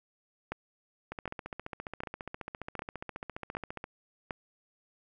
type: two click trains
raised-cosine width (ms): 0.5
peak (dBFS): -23 / -19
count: 41 / 6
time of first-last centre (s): 1.12-3.841 / 0.52-4.308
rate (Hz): 14.7 / 1.32
effects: none

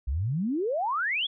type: exponential sweep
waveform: sine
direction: up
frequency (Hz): 59 to 3483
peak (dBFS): -25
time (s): 0.07-1.27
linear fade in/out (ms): 10
effects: none

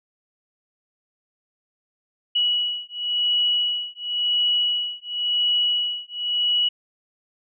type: beating tone pair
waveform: sine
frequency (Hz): 2928 / 2928.94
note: F#7 / F#7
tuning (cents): -19 / -18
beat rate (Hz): 0.94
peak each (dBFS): -23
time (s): 2.35-6.69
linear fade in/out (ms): 10
effects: none

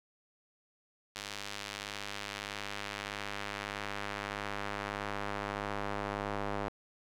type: tone with band-pass filter sweep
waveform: square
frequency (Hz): 50.8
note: G#1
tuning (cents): -38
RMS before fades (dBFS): -39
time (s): 1.15-6.69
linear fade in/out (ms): 10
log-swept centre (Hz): 4200 to 860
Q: 0.79
effects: none

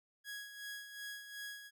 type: tone with tremolo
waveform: sawtooth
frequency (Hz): 1661.2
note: G#6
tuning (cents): 0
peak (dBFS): -39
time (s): 0.24-1.71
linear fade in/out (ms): 50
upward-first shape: sine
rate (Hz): 2.7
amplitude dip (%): 60
effects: none

